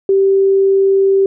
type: tone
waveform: sine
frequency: 389.5 Hz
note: G4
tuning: 11 cents flat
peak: -8 dBFS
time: 0.09-1.26 s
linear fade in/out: 2 ms
effects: none